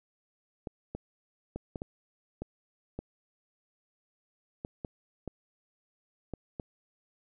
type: clicks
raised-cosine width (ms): 2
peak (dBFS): -23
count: 12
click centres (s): 0.672 / 0.95 / 1.56 / 1.758 / 1.819 / 2.42 / 2.99 / 4.649 / 4.848 / 5.277 / 6.337 / 6.598
effects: none